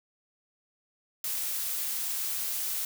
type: noise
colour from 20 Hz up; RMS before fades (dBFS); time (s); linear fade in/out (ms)
blue; -32; 1.24-2.85; 2
effects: none